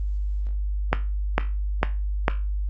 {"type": "click train", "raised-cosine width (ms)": 0.5, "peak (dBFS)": -3, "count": 4, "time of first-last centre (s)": [0.93, 2.281], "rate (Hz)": 2.22, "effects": ["added 50 Hz sine -23 dBFS peak until 2.69 s", "Opus 24 kbps"]}